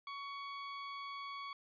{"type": "tone", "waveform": "sawtooth", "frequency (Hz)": 1120, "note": "C#6", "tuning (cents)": 18, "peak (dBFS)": -39, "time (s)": [0.07, 1.53], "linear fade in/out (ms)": 2, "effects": ["resampled to 11025 Hz"]}